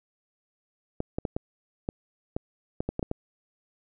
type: clicks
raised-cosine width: 2 ms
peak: -15 dBFS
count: 11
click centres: 1.004 / 1.185 / 1.252 / 1.365 / 1.889 / 2.365 / 2.805 / 2.89 / 2.994 / 3.028 / 3.114 s
effects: none